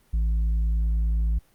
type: tone with tanh clipping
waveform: sine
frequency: 55 Hz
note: A1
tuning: in tune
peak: -21 dBFS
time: 0.13-1.39 s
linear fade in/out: 10 ms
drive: 4 dB
effects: pink hiss -62 dBFS RMS until 1.54 s + Opus 32 kbps